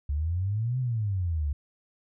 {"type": "exponential two-way sweep", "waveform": "sine", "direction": "up then down", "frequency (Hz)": [69.3, 130.81, 69.3], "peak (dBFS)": -25, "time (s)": [0.09, 1.53], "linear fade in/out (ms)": 5, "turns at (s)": 0.79, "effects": []}